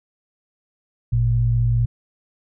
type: tone pair together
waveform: sine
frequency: 51.84 / 116.54 Hz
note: G#1 / A#2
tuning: -2 / 0 cents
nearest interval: octave + major second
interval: 1402 cents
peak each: -22 / -16 dBFS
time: 1.12-1.86 s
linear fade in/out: 10 ms
effects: none